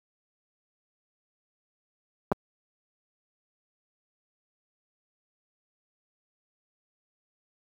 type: clicks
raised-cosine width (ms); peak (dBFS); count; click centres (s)
1; -10; 2; 2.317 / 2.322
effects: high-pass 80 Hz 12 dB/octave + 8-bit